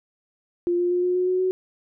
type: tone with pitch steps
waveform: sine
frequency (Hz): 349.2 / 352.8 / 356.5 / 360.3 / 364 / 367.8 / 371.7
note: F4 / F4 / F4 / F#4 / F#4 / F#4 / F#4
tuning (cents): 0 / +18 / +36 / -46 / -28 / -10 / +8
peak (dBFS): -19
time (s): 0.67-1.51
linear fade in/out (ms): 0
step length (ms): 120
effects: none